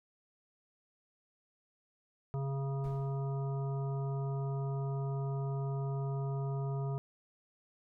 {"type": "harmonic tone", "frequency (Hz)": 137.1, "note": "C#3", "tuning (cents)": -19, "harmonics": [1, 3, 5, 7, 9], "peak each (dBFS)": [-33, -43, -47, -50, -52], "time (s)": [2.34, 6.98], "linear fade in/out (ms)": 0}
{"type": "noise with exponential decay", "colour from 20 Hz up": "brown", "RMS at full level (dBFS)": -46, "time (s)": [2.84, 3.44], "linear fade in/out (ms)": 1, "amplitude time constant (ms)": 130}
{"effects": []}